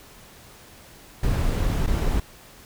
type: noise with dropouts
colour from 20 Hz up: brown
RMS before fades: -22 dBFS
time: 1.23-2.2 s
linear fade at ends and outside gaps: 5 ms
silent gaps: 1.864-1.875 s
effects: pink hiss -48 dBFS RMS until 2.65 s

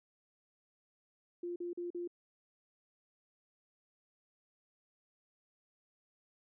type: tone bursts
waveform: sine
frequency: 349.2 Hz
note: F4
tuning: in tune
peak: -37 dBFS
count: 4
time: 1.43-2.076 s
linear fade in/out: 5 ms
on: 130 ms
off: 42 ms
effects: none

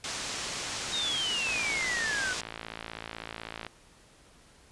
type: low-pass noise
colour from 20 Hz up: white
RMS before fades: -36 dBFS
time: 0.04-2.41 s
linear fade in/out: 2 ms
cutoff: 7300 Hz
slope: 24 dB/octave
type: exponential sweep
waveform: sine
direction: down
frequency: 3822 to 1469 Hz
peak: -29 dBFS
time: 0.92-2.34 s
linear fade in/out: 20 ms
type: click train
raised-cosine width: 0.3 ms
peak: -21 dBFS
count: 124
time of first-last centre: 1.47-3.666 s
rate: 56 Hz
effects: pink hiss -58 dBFS RMS until 4.71 s + resampled to 24000 Hz

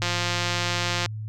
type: click train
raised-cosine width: 0.2 ms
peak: -8 dBFS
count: 183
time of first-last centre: 0.02-1.06 s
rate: 175 Hz
effects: added 108 Hz sine -30 dBFS peak until 1.28 s

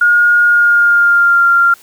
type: tone with pitch glide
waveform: sine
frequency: 1430 to 1387.7 Hz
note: F6 to F6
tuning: +41 to -11 cents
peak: -6 dBFS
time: 0.01-1.74 s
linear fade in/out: 5 ms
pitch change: -52 cents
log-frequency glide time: 0.45-1.46 s
effects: white hiss -43 dBFS RMS until 1.82 s

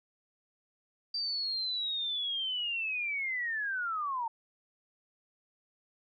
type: linear sweep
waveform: sine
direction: down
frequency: 4700 to 889 Hz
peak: -31 dBFS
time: 1.14-4.28 s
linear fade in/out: 5 ms
effects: none

